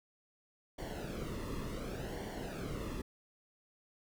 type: noise with flanger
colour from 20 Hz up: brown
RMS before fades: -41 dBFS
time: 0.78-3.02 s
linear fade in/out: 10 ms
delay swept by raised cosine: 0.78 to 1.33 ms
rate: 0.68 Hz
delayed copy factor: -0.7
effects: none